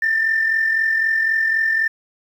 sine tone pair together, 1786 / 1829.9 Hz, A6 / A#6, +25 / -33 cents, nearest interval unison, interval 42 cents, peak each -15 / -24 dBFS, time 0.02-1.88 s, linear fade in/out 5 ms, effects tanh soft clip ceiling -10 dBFS + 8-bit

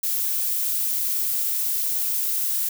violet noise, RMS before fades -24 dBFS, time 0.03-2.69 s, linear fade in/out 5 ms, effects none

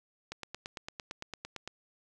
click train, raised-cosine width 0.2 ms, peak -22 dBFS, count 13, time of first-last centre 0.32-1.676 s, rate 8.85 Hz, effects none

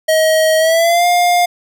square tone with pitch glide, 633 to 706.4 Hz, D#5 to F5, +30 to +20 cents, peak -10 dBFS, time 0.08-1.46 s, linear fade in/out 10 ms, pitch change +190 cents, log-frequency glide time 0.58-1.06 s, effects none

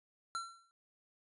square tone with exponential decay, 1357 Hz, E6, 50 cents sharp, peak -35 dBFS, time 0.35-0.71 s, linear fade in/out 0 ms, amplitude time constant 77 ms, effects resampled to 24000 Hz

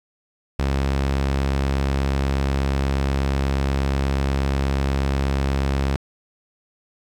sawtooth tone, 68.3 Hz, C#2, 25 cents flat, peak -15 dBFS, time 0.59-5.96 s, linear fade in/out 0 ms, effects low-pass 6000 Hz 12 dB/octave + 8-bit

